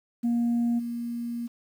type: tone with level steps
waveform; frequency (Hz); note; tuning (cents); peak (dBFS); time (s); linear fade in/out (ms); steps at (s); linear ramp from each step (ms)
sine; 236.4; A#3; +24; -20 / -29; 0.23-1.48; 20; 0.78; 20
effects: tanh soft clip ceiling -20 dBFS + 9-bit